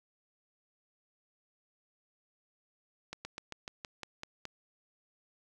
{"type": "slowing click train", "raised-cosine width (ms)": 0.2, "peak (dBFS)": -23, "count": 9, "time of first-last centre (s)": [3.13, 4.453], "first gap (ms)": 120, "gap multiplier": 1.09, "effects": []}